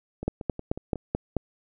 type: two click trains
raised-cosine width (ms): 2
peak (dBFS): -11 / -21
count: 6 / 5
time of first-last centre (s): 0.28-1.367 / 0.23-0.957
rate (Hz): 4.6 / 5.5
effects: none